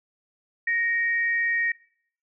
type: tone pair together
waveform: sine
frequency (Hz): 1864.7 / 2301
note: A#6 / D7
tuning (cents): 0 / -36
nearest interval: major third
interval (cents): 364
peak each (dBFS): -22 / -32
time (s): 0.67-1.72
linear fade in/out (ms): 5
effects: noise-tail reverb RT60 0.6 s tail -21 dB re dry